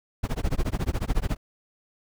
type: noise with tremolo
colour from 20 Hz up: brown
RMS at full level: -22 dBFS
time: 0.23-1.37 s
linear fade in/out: 10 ms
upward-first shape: sine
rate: 14 Hz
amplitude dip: 100%
effects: none